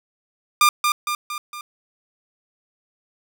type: tone with echo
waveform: sawtooth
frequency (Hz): 1200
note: D6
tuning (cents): +37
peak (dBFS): -8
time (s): 0.61-0.69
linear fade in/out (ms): 2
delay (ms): 230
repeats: 4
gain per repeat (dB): -5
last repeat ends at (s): 1.61
effects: none